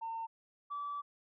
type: tone pair in turn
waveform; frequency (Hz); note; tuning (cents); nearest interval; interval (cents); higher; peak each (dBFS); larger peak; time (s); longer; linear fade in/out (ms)
sine; 907 / 1154.3; A#5 / D6; -48 / -30; major third; 418; second; -36 / -36; neither; 0.01-0.27 / 0.7-1.02; second; 20
effects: tanh soft clip ceiling -33 dBFS